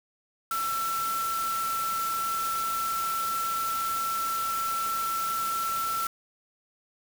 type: tone in noise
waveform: sine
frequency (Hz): 1338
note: E6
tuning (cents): +25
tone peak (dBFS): -27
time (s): 0.51-6.07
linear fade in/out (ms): 2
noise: white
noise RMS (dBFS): -36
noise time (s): 0.51-6.07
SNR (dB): +6
effects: none

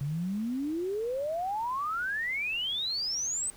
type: exponential sweep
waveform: sine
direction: up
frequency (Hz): 136.2 to 8372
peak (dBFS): -29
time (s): 0.01-3.5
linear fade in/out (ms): 0
effects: pink hiss -54 dBFS RMS until 3.56 s

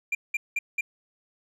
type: tone bursts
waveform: triangle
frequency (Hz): 2386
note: D7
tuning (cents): +27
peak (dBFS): -22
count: 4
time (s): 0.12-0.81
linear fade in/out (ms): 5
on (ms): 30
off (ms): 190
effects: resampled to 32000 Hz

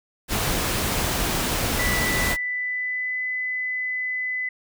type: noise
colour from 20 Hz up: pink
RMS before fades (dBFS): -24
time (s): 0.28-2.37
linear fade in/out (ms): 50
type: tone with pitch glide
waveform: sine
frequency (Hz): 1975.5 to 2009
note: B6 to B6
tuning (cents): 0 to +29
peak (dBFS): -24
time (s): 1.79-4.49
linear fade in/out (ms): 5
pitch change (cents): +29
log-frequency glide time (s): 2.03-3.22
effects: none

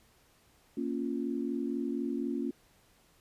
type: chord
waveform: sine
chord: Bb minor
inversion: none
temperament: equal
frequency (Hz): 233.1 / 277.2 / 349.2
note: Bb3 / Db4 / F4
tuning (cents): 0 / 0 / 0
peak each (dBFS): -35 / -34 / -37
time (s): 0.77-2.51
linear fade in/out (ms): 5
effects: pink hiss -65 dBFS RMS until 3.2 s + resampled to 32000 Hz

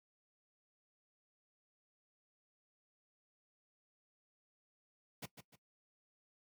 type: noise with echo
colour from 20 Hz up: pink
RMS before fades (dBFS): -44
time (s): 5.22-5.26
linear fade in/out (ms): 10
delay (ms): 150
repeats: 2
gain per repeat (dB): -9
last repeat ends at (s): 5.56
effects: noise-tail reverb RT60 0.1 s tail -17 dB re dry + high-pass 100 Hz 12 dB/octave

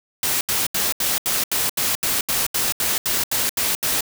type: noise bursts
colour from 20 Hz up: white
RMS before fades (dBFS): -21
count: 15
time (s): 0.23-4.008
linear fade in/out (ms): 2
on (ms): 180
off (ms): 77
effects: none

